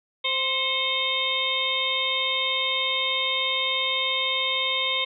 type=harmonic tone with a mistuned harmonic; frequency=523.3 Hz; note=C5; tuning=in tune; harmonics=1 / 2 / 4 / 5 / 6 / 7; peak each=-34 / -32 / -28 / -36 / -29 / -26 dBFS; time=0.24-5.05 s; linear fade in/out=10 ms; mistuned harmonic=4; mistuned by=+60 cents; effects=none